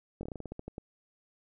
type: slowing click train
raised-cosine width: 2 ms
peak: -26 dBFS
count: 12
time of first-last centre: 0.21-0.781 s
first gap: 21 ms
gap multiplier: 1.17
effects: none